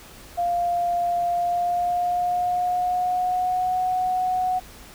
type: tone with pitch glide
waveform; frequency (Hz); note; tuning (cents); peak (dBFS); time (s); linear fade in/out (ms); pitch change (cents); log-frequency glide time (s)
sine; 698.5 to 737; F5 to F#5; 0 to -7; -20; 0.37-4.6; 20; +93; 1.31-3.78
effects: added 50 Hz sine -53 dBFS peak until 4.94 s + pink hiss -45 dBFS RMS until 4.94 s